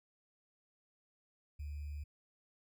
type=tone with sample-and-hold; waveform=sine; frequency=73.42 Hz; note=D2; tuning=in tune; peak=-40 dBFS; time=1.59-2.04 s; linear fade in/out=10 ms; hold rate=2450 Hz; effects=none

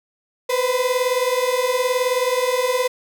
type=beating tone pair; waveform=35% pulse; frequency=493.9 / 512.9 Hz; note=B4 / C5; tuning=0 / -35 cents; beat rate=19 Hz; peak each=-19 dBFS; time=0.49-2.88 s; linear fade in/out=10 ms; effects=none

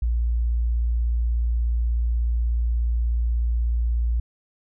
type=tone; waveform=sine; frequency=58.27 Hz; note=A#1; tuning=in tune; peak=-19 dBFS; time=0.02-4.2 s; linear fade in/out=5 ms; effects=none

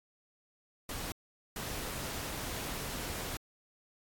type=noise bursts at uneven times; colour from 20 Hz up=pink; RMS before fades=-39 dBFS; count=2; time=0.89-1.12 / 1.56-3.37 s; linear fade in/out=2 ms; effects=AAC 64 kbps

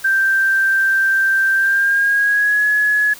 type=tone with pitch glide; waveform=sine; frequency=1570 to 1692.4 Hz; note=G6 to G#6; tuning=+2 to +32 cents; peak=-12 dBFS; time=0.04-3.14 s; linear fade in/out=10 ms; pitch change=+130 cents; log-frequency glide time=1.55-2.67 s; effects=white hiss -38 dBFS RMS until 3.19 s

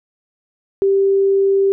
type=tone; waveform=sine; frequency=392 Hz; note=G4; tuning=in tune; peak=-11 dBFS; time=0.82-1.72 s; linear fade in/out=0 ms; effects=none

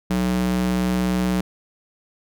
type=tone with high-pass filter; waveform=square; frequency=61.74 Hz; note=B1; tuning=in tune; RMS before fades=-21 dBFS; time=0.1-1.41 s; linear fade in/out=5 ms; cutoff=150 Hz; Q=2.4; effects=none

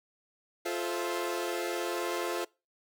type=chord; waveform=sawtooth; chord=F major seventh; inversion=none; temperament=equal with one note detuned; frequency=349.2 / 433.4 / 523.3 / 659.3 Hz; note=F4 / A4 / C5 / E5; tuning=0 / -26 / 0 / 0 cents; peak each=-30 / -34 / -34 / -36 dBFS; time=0.65-2.45 s; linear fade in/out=10 ms; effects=noise-tail reverb RT60 0.3 s tail -25 dB re dry

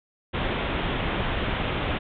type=low-pass noise; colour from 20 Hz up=pink; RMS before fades=-27 dBFS; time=0.33-1.99 s; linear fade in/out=20 ms; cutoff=3600 Hz; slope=96 dB/octave; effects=none

